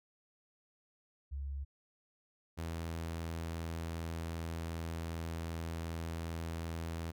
sine / sawtooth tone pair in turn, 69.3 / 82.61 Hz, C#2 / E2, 0 / +4 cents, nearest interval minor third, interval 304 cents, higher second, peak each -37 / -34 dBFS, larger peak second, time 1.31-1.65 / 2.57-7.12 s, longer second, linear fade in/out 20 ms, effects none

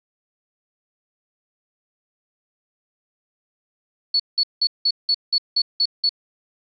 sine tone bursts, 4416 Hz, C#8, 7 cents flat, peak -15 dBFS, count 9, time 4.14-6.093 s, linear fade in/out 5 ms, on 57 ms, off 180 ms, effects none

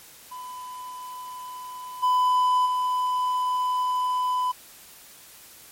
triangle tone with level steps, 1002 Hz, B5, 25 cents sharp, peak -33 / -16 / -20 dBFS, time 0.31-4.52 s, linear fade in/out 10 ms, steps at 2.02 / 2.65 s, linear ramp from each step 20 ms, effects white hiss -48 dBFS RMS until 5.71 s + MP3 64 kbps

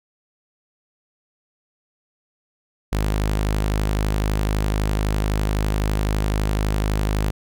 sawtooth tone, 51.91 Hz, G#1, in tune, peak -15 dBFS, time 2.92-7.31 s, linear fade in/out 10 ms, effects none

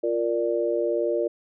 sine chord, Bb major, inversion second, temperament equal, 349.2 / 466.2 / 587.3 Hz, F4 / Bb4 / D5, 0 / 0 / 0 cents, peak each -26 dBFS, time 0.03-1.28 s, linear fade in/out 10 ms, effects none

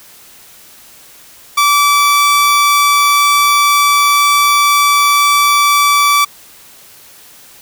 sawtooth tone, 1157 Hz, D6, 26 cents flat, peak -4 dBFS, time 1.57-6.25 s, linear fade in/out 10 ms, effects white hiss -40 dBFS RMS until 7.61 s

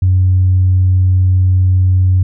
sine tone, 92.5 Hz, F#2, in tune, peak -6 dBFS, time 0.02-2.23 s, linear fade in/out 5 ms, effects tanh soft clip ceiling -3 dBFS

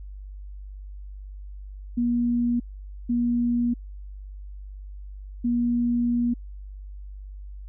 sine tone bursts at uneven times, 239.3 Hz, A#3, 46 cents sharp, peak -20 dBFS, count 3, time 1.97-2.6 / 3.09-3.74 / 5.44-6.34 s, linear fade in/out 10 ms, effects added 49 Hz sine -36 dBFS peak until 7.68 s

